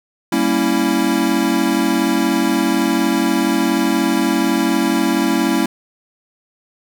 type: chord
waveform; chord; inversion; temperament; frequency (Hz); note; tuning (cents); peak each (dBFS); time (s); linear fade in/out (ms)
square; G diminished seventh; none; equal; 196 / 233.1 / 277.2 / 329.6; G3 / Bb3 / Db4 / Fb4; 0 / 0 / 0 / 0; -23 / -21 / -20 / -19; 0.32-5.66; 5
effects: none